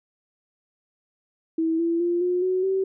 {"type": "tone with pitch steps", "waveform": "sine", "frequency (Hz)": [324.8, 335.7, 346.9, 358.5, 370.5, 382.9], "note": ["E4", "E4", "F4", "F4", "F#4", "G4"], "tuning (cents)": [-26, 32, -12, 45, 2, -41], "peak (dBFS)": -20, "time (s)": [1.58, 2.84], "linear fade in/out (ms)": 5, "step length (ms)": 210, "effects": []}